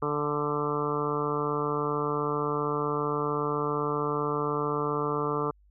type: harmonic tone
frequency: 147.4 Hz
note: D3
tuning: 7 cents sharp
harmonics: 1 / 2 / 3 / 4 / 5 / 6 / 7 / 8 / 9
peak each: -35 / -35 / -30 / -40 / -42 / -38 / -36 / -32 / -39 dBFS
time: 0.02-5.51 s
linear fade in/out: 5 ms
effects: added 50 Hz sine -57 dBFS peak until 5.7 s